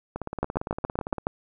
two click trains, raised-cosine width 1 ms, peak -10 / -17 dBFS, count 7 / 19, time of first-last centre 0.43-1.269 / 0.16-1.183 s, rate 7.15 / 17.6 Hz, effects none

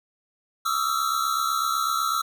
square tone cluster, 1142 / 1278 / 1346 Hz, D6 / D#6 / E6, -49 / +46 / +36 cents, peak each -34 / -27 / -26 dBFS, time 0.65-2.22 s, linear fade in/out 10 ms, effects none

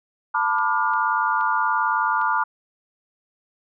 sine chord, B half-diminished seventh, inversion third, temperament just, 889 / 987.8 / 1185.3 / 1422.4 Hz, A5 / B5 / D6 / F6, +18 / 0 / +16 / +31 cents, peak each -24 dBFS, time 0.34-2.44 s, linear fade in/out 10 ms
clicks, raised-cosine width 0.3 ms, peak -28 dBFS, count 4, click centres 0.586 / 0.936 / 1.41 / 2.215 s
effects none

